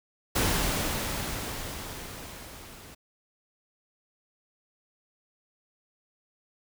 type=noise with level ramp; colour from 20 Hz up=pink; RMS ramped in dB=-25 to -48 dBFS; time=0.35-2.95 s; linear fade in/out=10 ms; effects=none